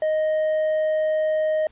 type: tone with hard clipping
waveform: sine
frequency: 622.3 Hz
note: D#5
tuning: in tune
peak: -20 dBFS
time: 0.02-1.67 s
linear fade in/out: 2 ms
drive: 3 dB
effects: pink hiss -58 dBFS RMS until 1.71 s + resampled to 8000 Hz